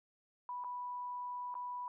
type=tone with dropouts; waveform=sine; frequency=985 Hz; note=B5; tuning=5 cents flat; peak=-39 dBFS; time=0.49-1.88 s; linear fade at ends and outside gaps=1 ms; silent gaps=0.639-0.645 / 1.542-1.552 s; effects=none